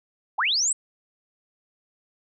sine linear sweep, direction up, 659.3 to 8240 Hz, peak -20 dBFS, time 0.38-0.73 s, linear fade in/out 10 ms, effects none

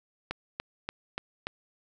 click train, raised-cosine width 0.3 ms, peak -16 dBFS, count 5, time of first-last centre 0.31-1.469 s, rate 3.45 Hz, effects none

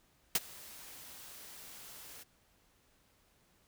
white noise with ADSR envelope, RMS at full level -27 dBFS, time 0.35-2.24 s, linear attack 4 ms, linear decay 33 ms, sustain -24 dB, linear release 19 ms, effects pink hiss -70 dBFS RMS until 3.67 s

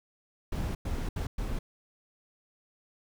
brown noise bursts at uneven times, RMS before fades -32 dBFS, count 4, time 0.52-0.75 / 0.85-1.09 / 1.16-1.27 / 1.38-1.59 s, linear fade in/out 5 ms, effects none

